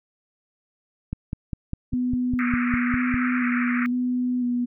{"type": "click train", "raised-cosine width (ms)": 5, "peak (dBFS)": -15, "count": 11, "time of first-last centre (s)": [1.13, 3.142], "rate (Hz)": 4.97}
{"type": "tone with vibrato", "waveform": "sine", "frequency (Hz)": 246.4, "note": "B3", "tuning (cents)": -4, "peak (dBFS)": -21, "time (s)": [1.92, 4.66], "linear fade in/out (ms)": 20, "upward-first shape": "square", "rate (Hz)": 1, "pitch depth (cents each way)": 18}
{"type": "band-pass noise", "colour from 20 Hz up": "pink", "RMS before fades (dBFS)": -29, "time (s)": [2.39, 3.86], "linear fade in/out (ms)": 0, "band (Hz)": [1200, 2400], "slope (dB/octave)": 96}
{"effects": []}